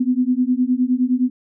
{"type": "beating tone pair", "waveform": "sine", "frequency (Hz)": [246.9, 256.6], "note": ["B3", "C4"], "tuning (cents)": [0, -34], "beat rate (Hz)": 9.7, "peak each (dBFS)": -18, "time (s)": [0, 1.3], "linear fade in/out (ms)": 10, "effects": []}